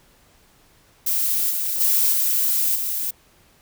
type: noise with level steps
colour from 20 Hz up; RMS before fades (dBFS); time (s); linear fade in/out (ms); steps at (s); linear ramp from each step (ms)
violet; -21 / -24 / -18 / -20 / -25; 1.06-3.11; 10; 1.5 / 1.8 / 2.12 / 2.75; 10
effects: pink hiss -56 dBFS RMS until 3.61 s